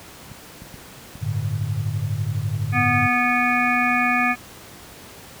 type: clicks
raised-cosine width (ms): 5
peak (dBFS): -25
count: 7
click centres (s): 0.316 / 0.62 / 0.742 / 1.155 / 1.636 / 2.643 / 2.85
type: chord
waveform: sine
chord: G suspended second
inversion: none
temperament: equal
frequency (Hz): 98 / 110 / 146.83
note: G2 / A2 / D3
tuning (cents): 0 / 0 / 0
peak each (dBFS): -26 / -24 / -27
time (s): 1.21-3.08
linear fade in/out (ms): 20
type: harmonic tone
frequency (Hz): 245.2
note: B3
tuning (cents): -12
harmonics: 1 / 3 / 5 / 7 / 9 / 10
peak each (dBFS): -24 / -24 / -24 / -24 / -24 / -24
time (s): 2.72-4.36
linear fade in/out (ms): 50
effects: pink hiss -42 dBFS RMS until 5.4 s + high-pass 60 Hz 12 dB/octave